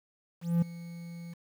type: tone with ADSR envelope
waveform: triangle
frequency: 170.2 Hz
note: F3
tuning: 44 cents flat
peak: -19 dBFS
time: 0.41-1.34 s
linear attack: 210 ms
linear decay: 7 ms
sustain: -19 dB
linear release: 10 ms
effects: 9-bit